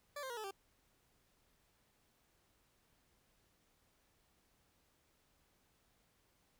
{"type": "tone with pitch steps", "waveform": "20% pulse", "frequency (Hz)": [580, 525.8, 476.6, 432, 391.6], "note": ["D5", "C5", "A#4", "A4", "G4"], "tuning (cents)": [-22, 8, 38, -32, -2], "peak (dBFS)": -38, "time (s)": [0.16, 0.51], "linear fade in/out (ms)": 5, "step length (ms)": 70, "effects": ["pink hiss -75 dBFS RMS until 6.59 s"]}